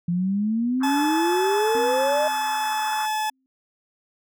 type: exponential sweep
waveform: sine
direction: up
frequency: 170 to 622.3 Hz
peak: -20 dBFS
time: 0.08-2.28 s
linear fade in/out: 5 ms
type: band-pass noise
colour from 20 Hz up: white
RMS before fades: -35 dBFS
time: 0.8-3.07 s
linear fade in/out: 20 ms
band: 950 to 1600 Hz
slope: 48 dB/octave
type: tone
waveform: 40% pulse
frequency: 861 Hz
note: A5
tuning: 38 cents flat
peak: -22 dBFS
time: 0.83-3.3 s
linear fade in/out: 5 ms
type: tone with exponential decay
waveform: sine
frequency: 262.6 Hz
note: C4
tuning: 6 cents sharp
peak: -29 dBFS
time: 1.75-3.46 s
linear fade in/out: 0 ms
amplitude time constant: 370 ms
effects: none